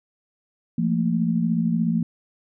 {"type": "tone cluster", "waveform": "sine", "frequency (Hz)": [171.3, 214.7, 228.2], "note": ["F3", "A3", "A#3"], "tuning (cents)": [-33, -42, -37], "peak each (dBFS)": [-22, -30, -22], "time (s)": [0.78, 2.03], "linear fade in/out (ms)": 5, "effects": []}